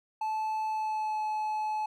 triangle tone with pitch glide, 870 to 858.5 Hz, A5 to A5, -20 to -43 cents, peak -27 dBFS, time 0.21-1.86 s, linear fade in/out 5 ms, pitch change -23 cents, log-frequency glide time 0.69-1.22 s, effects none

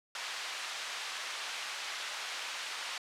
white band-pass noise, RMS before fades -40 dBFS, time 0.15-2.98 s, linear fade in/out 2 ms, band 880 to 4000 Hz, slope 12 dB/octave, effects low-pass 11000 Hz 12 dB/octave

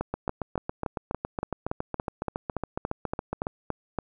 two click trains, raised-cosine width 1 ms, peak -15 / -14 dBFS, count 25 / 15, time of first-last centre 0.14-3.469 / 0.01-3.987 s, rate 7.21 / 3.52 Hz, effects none

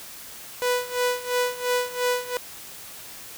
sawtooth tone with tremolo, 493.9 Hz, B4, in tune, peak -16 dBFS, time 0.62-2.37 s, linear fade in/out 0 ms, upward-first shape sine, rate 2.9 Hz, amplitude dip 85%, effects white hiss -41 dBFS RMS until 3.37 s

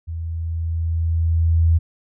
sine tone with level ramp, 82.41 Hz, E2, in tune, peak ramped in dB -25 to -11 dBFS, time 0.07-1.79 s, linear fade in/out 20 ms, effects none

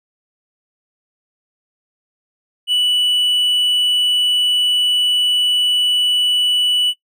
triangle tone, 2960 Hz, F#7, in tune, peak -11 dBFS, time 2.67-6.94 s, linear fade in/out 50 ms, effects noise-tail reverb RT60 0.1 s tail -18 dB re dry

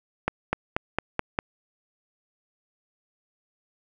accelerating click train, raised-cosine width 0.5 ms, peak -8 dBFS, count 6, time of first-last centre 0.28-1.389 s, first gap 250 ms, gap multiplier 0.94, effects none

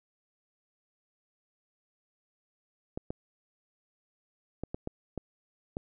clicks, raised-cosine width 2 ms, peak -21 dBFS, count 7, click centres 2.975 / 3.105 / 4.636 / 4.745 / 4.874 / 5.177 / 5.769 s, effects none

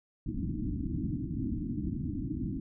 white low-pass noise, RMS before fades -34 dBFS, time 0.26-2.6 s, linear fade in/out 5 ms, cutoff 320 Hz, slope 96 dB/octave, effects none

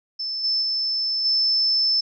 sine tone with level steps, 5274 Hz, E8, in tune, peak -25 / -19 / -21 / -17 dBFS, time 0.19-2.01 s, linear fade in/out 10 ms, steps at 0.43 / 0.61 / 1.24 s, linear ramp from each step 20 ms, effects none

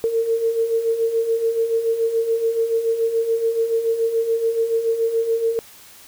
sine beating tone pair, 450.4 / 457.4 Hz, A4 / A#4, +40 / -33 cents, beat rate 7 Hz, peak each -25 / -18 dBFS, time 0.04-5.59 s, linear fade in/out 0 ms, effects white hiss -45 dBFS RMS until 6.07 s

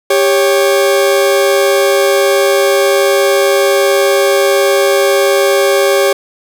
40% pulse tone pair together, 395.7 / 554.4 Hz, G4 / C#5, +16 / 0 cents, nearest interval tritone, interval 584 cents, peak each -10 dBFS, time 0.1-6.13 s, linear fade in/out 5 ms, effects none

